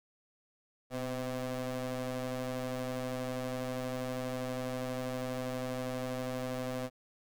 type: ring-modulated tone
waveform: 25% pulse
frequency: 129.4 Hz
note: C3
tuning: 19 cents flat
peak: -28 dBFS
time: 0.9-6.9 s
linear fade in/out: 50 ms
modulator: 382 Hz
effects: none